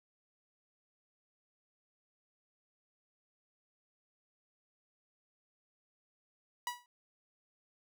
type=tone with exponential decay; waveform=sawtooth; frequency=973 Hz; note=B5; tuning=26 cents flat; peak=-28 dBFS; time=6.67-6.86 s; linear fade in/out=1 ms; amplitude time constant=41 ms; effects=none